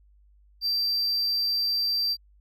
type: tone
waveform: triangle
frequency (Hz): 4695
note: D8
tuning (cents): -1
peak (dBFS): -22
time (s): 0.61-2.17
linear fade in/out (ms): 50
effects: added 50 Hz sine -55 dBFS peak until 2.4 s